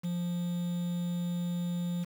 triangle tone with quantisation, 174.7 Hz, F3, 1 cent sharp, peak -28 dBFS, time 0.03-2.05 s, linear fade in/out 20 ms, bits 8, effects none

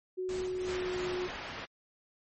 sine tone with pitch glide, 370 to 362.6 Hz, F#4 to F#4, 0 to -35 cents, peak -32 dBFS, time 0.17-1.28 s, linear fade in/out 20 ms, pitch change -35 cents, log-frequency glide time 0.32-1.1 s
pink noise with tremolo, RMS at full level -43 dBFS, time 0.29-1.31 s, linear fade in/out 0 ms, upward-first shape sine, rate 3 Hz, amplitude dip 60%
white low-pass noise, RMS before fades -42 dBFS, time 0.67-1.66 s, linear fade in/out 20 ms, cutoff 2300 Hz, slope 12 dB/octave
effects MP3 32 kbps

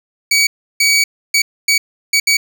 20% pulse tone bursts at uneven times, 2267 Hz, C#7, 38 cents sharp, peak -5 dBFS, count 6, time 0.31-0.47 / 0.8-1.04 / 1.34-1.42 / 1.68-1.78 / 2.13-2.2 / 2.27-2.37 s, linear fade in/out 5 ms, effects none

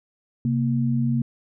sine tone pair together, 132.16 / 233.1 Hz, C3 / A#3, +18 / 0 cents, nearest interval minor seventh, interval 982 cents, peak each -22 dBFS, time 0.45-1.22 s, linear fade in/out 2 ms, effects none

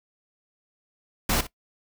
pink noise with echo, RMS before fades -23 dBFS, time 1.29-1.41 s, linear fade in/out 5 ms, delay 60 ms, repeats 1, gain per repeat -15 dB, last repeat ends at 1.47 s, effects noise-tail reverb RT60 0.1 s tail -19 dB re dry

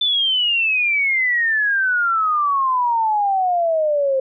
sine exponential sweep, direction down, 3547 to 523.3 Hz, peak -15 dBFS, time 0.01-4.2 s, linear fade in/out 5 ms, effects none

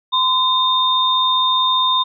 sine tone pair together, 1024 / 3649 Hz, C6 / A#7, -38 / -38 cents, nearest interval octave + minor seventh, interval 2200 cents, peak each -16 dBFS, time 0.12-2.04 s, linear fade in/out 20 ms, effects none

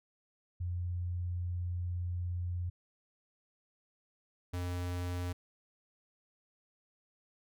sine / square tone pair in turn, 88.3 / 88.91 Hz, F2 / F2, +20 / +31 cents, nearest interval unison, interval 11 cents, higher second, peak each -33 / -35 dBFS, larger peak first, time 0.6-2.7 / 4.53-5.33 s, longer first, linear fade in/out 10 ms, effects none

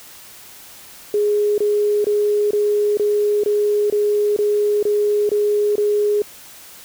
sine tone bursts, 415.7 Hz, G#4, 2 cents sharp, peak -14 dBFS, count 11, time 1.14-6.22 s, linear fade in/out 2 ms, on 440 ms, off 24 ms, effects white hiss -41 dBFS RMS until 6.84 s

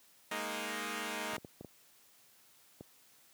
5% pulse chord, Ab suspended second, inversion none, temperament equal, 207.7 / 233.1 / 311.1 Hz, Ab3 / Bb3 / Eb4, 0 / 0 / 0 cents, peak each -30 dBFS, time 0.31-1.37 s, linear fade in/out 5 ms
clicks, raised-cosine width 2 ms, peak -32 dBFS, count 6, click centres 1.334 / 1.381 / 1.448 / 1.61 / 1.647 / 2.809 s
effects white hiss -64 dBFS RMS until 3.33 s + high-pass 100 Hz 12 dB/octave

